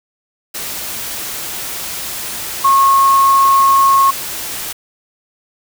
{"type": "tone in noise", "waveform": "sine", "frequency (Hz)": 1090, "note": "C#6", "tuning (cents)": -29, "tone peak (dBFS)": -7, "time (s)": [2.64, 4.11], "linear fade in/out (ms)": 10, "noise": "white", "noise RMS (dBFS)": -24, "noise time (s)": [0.54, 4.73], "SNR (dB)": 14, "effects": []}